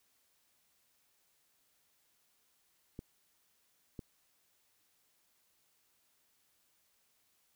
clicks, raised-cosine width 3 ms, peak -30 dBFS, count 2, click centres 2.991 / 3.992 s, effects white hiss -74 dBFS RMS until 7.55 s

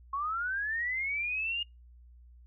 sine linear sweep, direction up, 1078 to 2859 Hz, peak -30 dBFS, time 0.13-1.63 s, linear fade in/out 5 ms, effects noise-tail reverb RT60 0.2 s tail -24 dB re dry + added 60 Hz sine -52 dBFS peak until 2.46 s

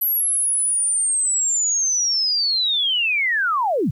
sine linear sweep, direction down, 11840 to 97 Hz, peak -17 dBFS, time 0.01-3.91 s, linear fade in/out 10 ms, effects 9-bit

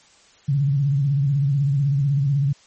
sine tone with vibrato, 140.1 Hz, C#3, 19 cents sharp, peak -16 dBFS, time 0.48-2.53 s, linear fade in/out 10 ms, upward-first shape sine, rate 16 Hz, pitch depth 90 cents each way, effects white hiss -53 dBFS RMS until 2.66 s + MP3 32 kbps

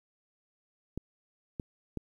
clicks, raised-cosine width 3 ms, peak -22 dBFS, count 3, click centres 0.976 / 1.598 / 1.973 s, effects 10-bit

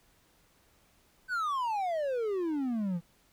triangle exponential sweep, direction down, 1550 to 163.8 Hz, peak -27 dBFS, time 1.28-3.01 s, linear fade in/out 50 ms, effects pink hiss -66 dBFS RMS until 3.32 s

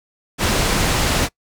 pink low-pass noise, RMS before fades -18 dBFS, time 0.38-1.29 s, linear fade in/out 50 ms, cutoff 9100 Hz, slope 12 dB/octave, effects noise-tail reverb RT60 0.1 s tail -23 dB re dry

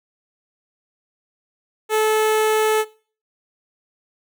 sawtooth tone with notch filter, 433.7 Hz, A4, 25 cents flat, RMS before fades -18 dBFS, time 1.89-2.85 s, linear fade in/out 50 ms, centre 4900 Hz, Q 1.9, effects noise-tail reverb RT60 0.4 s tail -19 dB re dry

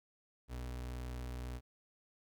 35% pulse tone, 61.74 Hz, B1, in tune, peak -39 dBFS, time 0.48-1.61 s, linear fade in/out 50 ms, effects 13-bit

